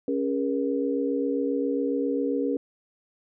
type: tone cluster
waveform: sine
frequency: 277 / 410.7 / 478.1 Hz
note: C#4 / G#4 / A#4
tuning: -1 / -19 / +44 cents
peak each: -26 / -30 / -28 dBFS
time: 0.08-2.57 s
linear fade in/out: 2 ms
effects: none